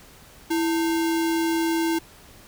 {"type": "tone with sample-and-hold", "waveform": "sine", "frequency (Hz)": 329.6, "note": "E4", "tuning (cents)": 0, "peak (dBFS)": -20, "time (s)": [0.5, 1.99], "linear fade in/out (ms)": 10, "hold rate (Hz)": 1225, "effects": ["pink hiss -49 dBFS RMS until 2.47 s"]}